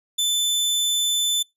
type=tone; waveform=sawtooth; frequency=3520 Hz; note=A7; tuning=in tune; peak=-16 dBFS; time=0.18-1.43 s; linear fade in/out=10 ms; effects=noise-tail reverb RT60 0.2 s tail -26 dB re dry + resampled to 32000 Hz